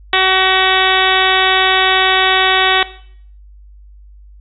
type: harmonic tone with a mistuned harmonic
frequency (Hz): 377.4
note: F#4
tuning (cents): +34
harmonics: 1 / 2 / 3 / 4 / 5 / 6 / 7 / 8 / 9 / 10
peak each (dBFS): -20 / -18 / -18 / -20 / -17 / -20 / -22 / -20 / -19 / -20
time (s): 0.13-2.83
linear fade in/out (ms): 2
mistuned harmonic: 10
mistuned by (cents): -16
effects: noise-tail reverb RT60 0.6 s tail -17 dB re dry + added 50 Hz sine -37 dBFS peak until 4.4 s